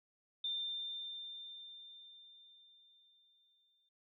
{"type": "tone with exponential decay", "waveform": "sine", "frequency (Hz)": 3591, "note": "A7", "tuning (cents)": 35, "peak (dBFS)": -35, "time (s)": [0.44, 3.89], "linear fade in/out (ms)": 5, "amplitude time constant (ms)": 750, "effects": []}